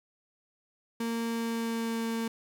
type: tone with pitch glide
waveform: 35% pulse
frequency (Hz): 230.4 to 227.6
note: A#3 to A#3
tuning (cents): -20 to -41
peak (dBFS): -28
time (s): 1-2.28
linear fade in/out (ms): 5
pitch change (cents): -21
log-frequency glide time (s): 1.26-2.05
effects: none